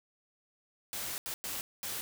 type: noise bursts at uneven times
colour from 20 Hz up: white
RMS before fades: -38 dBFS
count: 4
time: 0.93-1.18 / 1.26-1.34 / 1.44-1.61 / 1.83-2.01 s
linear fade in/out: 0 ms
effects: none